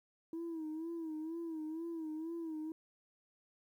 sine tone with vibrato, 322.9 Hz, E4, 36 cents flat, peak -37 dBFS, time 0.33-2.72 s, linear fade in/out 2 ms, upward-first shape sine, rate 2.1 Hz, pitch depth 77 cents each way, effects tanh soft clip ceiling -37 dBFS + 12-bit

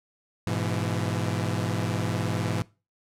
sawtooth chord, E major, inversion first, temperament equal with one note detuned, 103.83 / 123.47 / 167.69 Hz, G#2 / B2 / E3, 0 / 0 / +30 cents, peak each -25 / -27 / -27 dBFS, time 0.47-2.62 s, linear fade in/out 0 ms, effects noise-tail reverb RT60 0.3 s tail -21 dB re dry + low-pass 11000 Hz 12 dB/octave

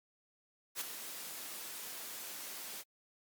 white noise with ADSR envelope, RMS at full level -36 dBFS, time 0.75-2.84 s, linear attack 58 ms, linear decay 12 ms, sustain -9 dB, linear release 45 ms, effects high-pass 200 Hz 12 dB/octave + Opus 48 kbps

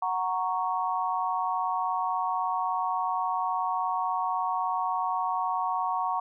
sine chord, F# major, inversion none, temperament equal, 740 / 932.3 / 1108.7 Hz, F#5 / A#5 / C#6, 0 / 0 / 0 cents, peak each -30 dBFS, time 0.02-6.2 s, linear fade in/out 5 ms, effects none

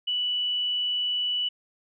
sine tone, 2960 Hz, F#7, in tune, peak -24 dBFS, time 0.07-1.49 s, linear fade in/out 10 ms, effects none

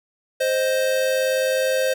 square tone pair together, 523.3 / 622.3 Hz, C5 / D#5, 0 / 0 cents, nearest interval minor third, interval 300 cents, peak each -20 / -26 dBFS, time 0.4-1.94 s, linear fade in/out 10 ms, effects none

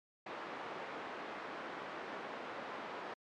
white band-pass noise, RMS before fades -45 dBFS, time 0.26-3.14 s, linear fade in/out 5 ms, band 260 to 1300 Hz, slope 12 dB/octave, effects low-pass 5000 Hz 12 dB/octave + MP3 96 kbps

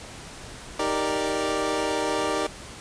25% pulse chord, Eb major seventh, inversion none, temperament equal, 311.1 / 392 / 466.2 / 587.3 Hz, Eb4 / G4 / Bb4 / D5, 0 / 0 / 0 / 0 cents, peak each -26 dBFS, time 0.79-2.47 s, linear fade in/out 5 ms, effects pink hiss -41 dBFS RMS until 2.8 s + resampled to 22050 Hz

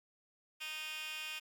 15% pulse tone with high-pass filter, 310 Hz, D#4, 6 cents flat, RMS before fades -43 dBFS, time 0.6-1.4 s, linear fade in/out 20 ms, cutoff 2300 Hz, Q 5.8, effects 11-bit

